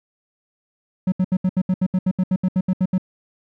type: tone bursts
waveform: triangle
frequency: 185 Hz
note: F#3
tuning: in tune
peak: -13 dBFS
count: 16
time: 1.07-2.981 s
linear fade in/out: 5 ms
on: 51 ms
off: 73 ms
effects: none